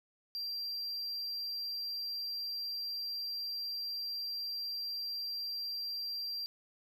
triangle tone, 4729 Hz, D8, 11 cents sharp, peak -35 dBFS, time 0.35-6.46 s, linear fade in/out 0 ms, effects none

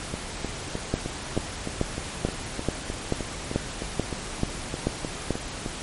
two click trains, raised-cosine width 2 ms, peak -9 / -16 dBFS, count 11 / 19, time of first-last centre 0.94-5.307 / 0.14-5.661 s, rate 2.29 / 3.26 Hz, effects pink hiss -35 dBFS RMS until 5.82 s + MP3 48 kbps

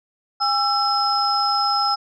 sine tone cluster, 811 / 1332 / 5130 Hz, G#5 / E6 / E8, -41 / +18 / -48 cents, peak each -21 dBFS, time 0.4-1.96 s, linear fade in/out 20 ms, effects tanh soft clip ceiling -8 dBFS

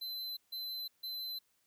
square tone bursts, 4053 Hz, B7, 44 cents sharp, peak -39 dBFS, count 3, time 0.01-1.39 s, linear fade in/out 10 ms, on 360 ms, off 150 ms, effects white hiss -75 dBFS RMS until 1.66 s

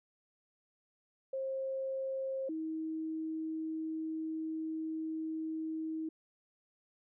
sine tone pair in turn, 533 / 318 Hz, C5 / D#4, +32 / +38 cents, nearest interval major sixth, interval 894 cents, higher first, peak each -34 / -35 dBFS, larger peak first, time 1.33-2.49 / 2.49-6.09 s, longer second, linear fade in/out 5 ms, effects none

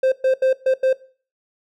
triangle tone bursts at uneven times, 523.3 Hz, C5, in tune, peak -12 dBFS, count 5, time 0.03-0.12 / 0.24-0.34 / 0.42-0.53 / 0.66-0.74 / 0.83-0.93 s, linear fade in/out 5 ms, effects noise-tail reverb RT60 0.4 s tail -18 dB re dry

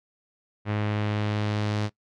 sawtooth tone with low-pass filter sweep, 105.1 Hz, G#2, 21 cents sharp, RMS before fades -27 dBFS, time 0.65-1.9 s, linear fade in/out 50 ms, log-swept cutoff 2400 to 5100 Hz, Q 1.2, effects noise-tail reverb RT60 0.1 s tail -20 dB re dry

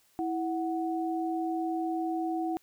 sine tone pair together, 327.9 / 740 Hz, E4 / F#5, -9 / 0 cents, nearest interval octave + major second, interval 1409 cents, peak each -30 / -33 dBFS, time 0.19-2.57 s, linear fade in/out 0 ms, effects white hiss -66 dBFS RMS until 2.62 s

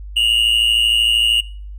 triangle tone pair together, 2804 / 2917 Hz, F7 / F#7, +6 / -25 cents, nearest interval minor second, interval 69 cents, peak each -14 dBFS, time 0.16-1.41 s, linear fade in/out 10 ms, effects noise-tail reverb RT60 0.5 s tail -24 dB re dry + added 50 Hz sine -29 dBFS peak until 1.78 s

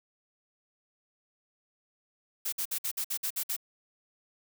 blue noise bursts, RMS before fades -32 dBFS, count 9, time 2.45-3.565 s, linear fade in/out 10 ms, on 75 ms, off 55 ms, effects none

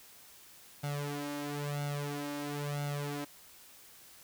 sawtooth tone with flanger, 144.8 Hz, D3, 24 cents flat, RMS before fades -37 dBFS, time 0.83-3.25 s, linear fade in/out 10 ms, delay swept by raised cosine 1.4 to 3.3 ms, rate 1 Hz, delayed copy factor +0.85, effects white hiss -56 dBFS RMS until 4.23 s

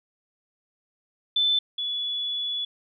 sine tone pair in turn, 3520 / 3418 Hz, A7 / G#7, 0 / +49 cents, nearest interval minor second, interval 51 cents, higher first, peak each -19 / -26 dBFS, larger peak first, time 1.36-1.59 / 1.78-2.65 s, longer second, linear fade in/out 5 ms, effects none

